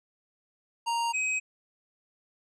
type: tone pair in turn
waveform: square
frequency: 932.3 / 2530 Hz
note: A#5 / D#7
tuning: 0 / +28 cents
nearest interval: octave + perfect fourth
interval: 1728 cents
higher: second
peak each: -27 dBFS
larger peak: neither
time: 0.86-1.13 / 1.13-1.4 s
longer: neither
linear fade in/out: 20 ms
effects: resampled to 22050 Hz